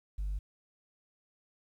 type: tone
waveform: sine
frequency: 49.47 Hz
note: G1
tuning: 17 cents sharp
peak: -30 dBFS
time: 0.18-0.39 s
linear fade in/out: 10 ms
effects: tanh soft clip ceiling -30 dBFS + 11-bit